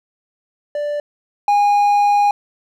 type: tone pair in turn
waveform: triangle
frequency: 587.3 / 819.1 Hz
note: D5 / G#5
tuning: 0 / -24 cents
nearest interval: tritone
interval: 576 cents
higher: second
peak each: -17 / -9 dBFS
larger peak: second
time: 0.75-1 / 1.48-2.31 s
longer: second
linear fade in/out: 2 ms
effects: none